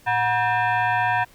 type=tone with frequency modulation; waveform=sine; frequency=112 Hz; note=A2; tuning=31 cents sharp; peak=-18 dBFS; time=0.06-1.25 s; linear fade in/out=20 ms; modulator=844 Hz; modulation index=2.1; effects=pink hiss -53 dBFS RMS until 1.34 s